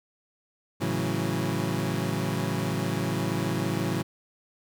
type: chord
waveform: 25% pulse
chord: F# minor seventh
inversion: first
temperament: equal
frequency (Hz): 110 / 138.59 / 164.81 / 185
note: A2 / C#3 / E3 / F#3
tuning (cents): 0 / 0 / 0 / 0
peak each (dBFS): -28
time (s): 0.8-4.03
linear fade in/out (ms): 20
effects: none